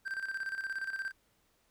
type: tone with tremolo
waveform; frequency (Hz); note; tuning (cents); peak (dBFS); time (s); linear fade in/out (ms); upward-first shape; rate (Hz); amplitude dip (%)
triangle; 1568; G6; 0; -31; 0.05-1.12; 20; square; 17; 65
effects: pink hiss -72 dBFS RMS until 1.7 s